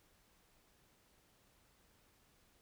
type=silence; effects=pink hiss -71 dBFS RMS until 2.61 s